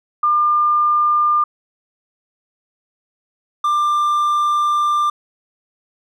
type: tone pair in turn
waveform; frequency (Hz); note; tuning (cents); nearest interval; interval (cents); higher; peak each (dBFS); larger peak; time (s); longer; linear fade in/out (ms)
sine / triangle; 1200 / 1189.6; D6 / D6; +37 / +22; unison; 15; first; -12; neither; 0.23-1.44 / 3.64-5.1; second; 5
effects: none